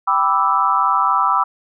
sine chord, E minor seventh, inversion first, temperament equal, 784 / 987.8 / 1174.7 / 1318.5 Hz, G5 / B5 / D6 / E6, 0 / 0 / 0 / 0 cents, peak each -22 / -18 / -18 / -18 dBFS, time 0.07-1.44 s, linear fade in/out 10 ms, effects none

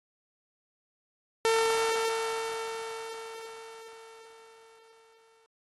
sawtooth tone with exponential decay, 450.8 Hz, A4, 42 cents sharp, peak -18 dBFS, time 1.45-5.46 s, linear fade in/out 0 ms, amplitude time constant 870 ms, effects AAC 32 kbps

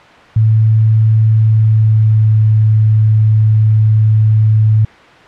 sine tone with pitch glide, 110 to 108.61 Hz, A2 to A2, 0 to -22 cents, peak -6 dBFS, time 0.36-4.85 s, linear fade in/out 5 ms, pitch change -22 cents, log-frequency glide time 1.34-2.41 s, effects white hiss -38 dBFS RMS until 5.27 s + low-pass 2000 Hz 12 dB/octave

